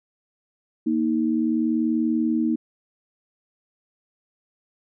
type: tone pair together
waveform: sine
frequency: 234.4 / 314.8 Hz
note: A#3 / D#4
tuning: +10 / +20 cents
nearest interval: perfect fourth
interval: 510 cents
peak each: -22 dBFS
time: 0.86-2.56 s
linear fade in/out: 10 ms
effects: none